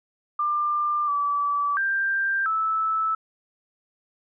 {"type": "tone with pitch steps", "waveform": "sine", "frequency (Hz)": [1193, 1153, 1583, 1310], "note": ["D6", "D6", "G6", "E6"], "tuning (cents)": [27, -32, 17, -11], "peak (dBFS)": -21, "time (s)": [0.39, 3.15], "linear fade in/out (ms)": 5, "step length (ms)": 690, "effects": []}